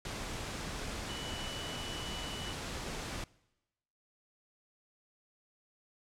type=tone in noise; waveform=sine; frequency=2960 Hz; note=F#7; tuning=in tune; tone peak=-44 dBFS; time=1.09-2.53 s; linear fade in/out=2 ms; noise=pink; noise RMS=-40 dBFS; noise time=0.05-3.24 s; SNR=-7 dB; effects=noise-tail reverb RT60 1.0 s tail -23 dB re dry + low-pass 8000 Hz 12 dB/octave